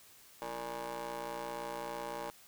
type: ring-modulated tone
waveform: 20% pulse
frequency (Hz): 123.47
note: B2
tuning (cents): 0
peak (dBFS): -31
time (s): 0.42-2.3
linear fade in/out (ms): 0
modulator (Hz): 708
effects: white hiss -59 dBFS RMS until 2.47 s